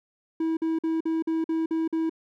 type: tone bursts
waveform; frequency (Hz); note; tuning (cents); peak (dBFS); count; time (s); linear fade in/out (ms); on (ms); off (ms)
triangle; 323.8; E4; -31; -21; 8; 0.4-2.096; 5; 170; 48
effects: none